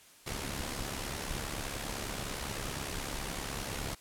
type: noise with amplitude modulation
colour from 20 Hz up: pink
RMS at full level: -35 dBFS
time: 0.26-3.95 s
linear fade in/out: 10 ms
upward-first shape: sine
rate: 69.8 Hz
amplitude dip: 60%
effects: white hiss -58 dBFS RMS until 4 s + low-pass 12000 Hz 12 dB/octave